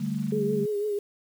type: chord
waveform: sine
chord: D suspended fourth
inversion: none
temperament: equal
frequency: 146.83 / 196 / 220 Hz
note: D3 / G3 / A3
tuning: 0 / 0 / 0 cents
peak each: -32 / -30 / -30 dBFS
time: 0-0.66 s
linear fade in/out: 10 ms
type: tone with vibrato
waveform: sine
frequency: 415.3 Hz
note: G#4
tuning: in tune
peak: -25 dBFS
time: 0.32-0.99 s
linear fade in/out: 5 ms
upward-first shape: triangle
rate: 6 Hz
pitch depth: 55 cents each way
effects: 8-bit